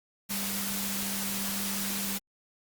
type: tone in noise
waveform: sine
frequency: 197.8 Hz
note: G3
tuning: 16 cents sharp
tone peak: -36 dBFS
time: 0.29-2.19 s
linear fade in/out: 20 ms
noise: white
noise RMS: -33 dBFS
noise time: 0.29-2.19 s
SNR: -6 dB
effects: Opus 48 kbps